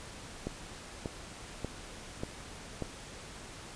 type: click train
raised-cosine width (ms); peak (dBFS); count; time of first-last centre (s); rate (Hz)
2; -21; 5; 0.47-2.823; 1.7
effects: pink hiss -47 dBFS RMS until 3.75 s + resampled to 22050 Hz